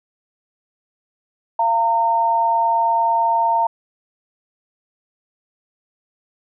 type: tone pair together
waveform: sine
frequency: 686 / 914.9 Hz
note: F5 / A#5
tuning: -31 / -33 cents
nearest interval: perfect fourth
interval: 498 cents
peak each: -21 / -15 dBFS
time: 1.59-3.67 s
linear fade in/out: 5 ms
effects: none